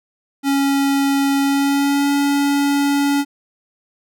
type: tone with pitch glide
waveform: square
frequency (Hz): 277.2 to 283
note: C#4 to C#4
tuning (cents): 0 to +36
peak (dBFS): -15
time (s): 0.43-3.25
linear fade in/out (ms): 50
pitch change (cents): +36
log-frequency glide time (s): 1.4-2.1
effects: none